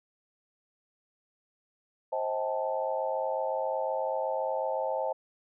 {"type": "chord", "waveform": "sine", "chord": "A half-diminished seventh", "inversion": "first", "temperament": "just", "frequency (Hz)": [528, 633.6, 792, 880], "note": ["C5", "Eb5", "G5", "A5"], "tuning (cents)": [16, 31, 18, 0], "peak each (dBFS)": [-32, -33, -37, -34], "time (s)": [2.12, 5.13], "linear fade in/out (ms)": 10, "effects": []}